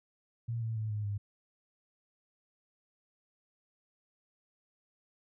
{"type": "tone with pitch steps", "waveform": "sine", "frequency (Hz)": [116.4, 112.63, 108.98, 105.45, 102.04], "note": ["A#2", "A2", "A2", "G#2", "G#2"], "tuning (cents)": [-2, 41, -16, 27, -30], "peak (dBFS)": -32, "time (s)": [0.48, 1.18], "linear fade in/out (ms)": 10, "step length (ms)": 140, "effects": []}